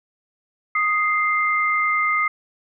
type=tone pair together; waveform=sine; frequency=1244.5 / 2093 Hz; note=D#6 / C7; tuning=0 / 0 cents; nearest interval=major sixth; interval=900 cents; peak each=-20 dBFS; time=0.75-2.28 s; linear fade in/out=5 ms; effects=none